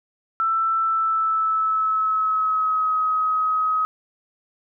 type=tone with pitch glide; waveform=sine; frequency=1330 to 1267.7 Hz; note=E6 to D#6; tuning=+15 to +32 cents; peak=-18 dBFS; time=0.4-3.85 s; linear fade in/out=0 ms; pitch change=-83 cents; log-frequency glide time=0.78-2.96 s; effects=none